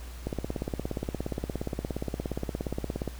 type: click train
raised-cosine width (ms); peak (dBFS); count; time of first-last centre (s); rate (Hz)
2; -17; 49; 0.27-3.077; 17.1
effects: added 60 Hz sine -39 dBFS peak until 3.19 s + pink hiss -49 dBFS RMS until 3.19 s